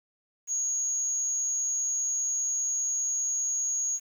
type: tone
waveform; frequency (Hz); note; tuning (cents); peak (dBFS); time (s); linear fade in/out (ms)
sine; 6645; G#8; 0; -26; 0.47-4; 50
effects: 9-bit